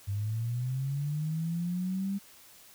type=linear sweep; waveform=sine; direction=up; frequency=98 to 200 Hz; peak=-29 dBFS; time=0.07-2.19 s; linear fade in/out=20 ms; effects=white hiss -55 dBFS RMS until 2.74 s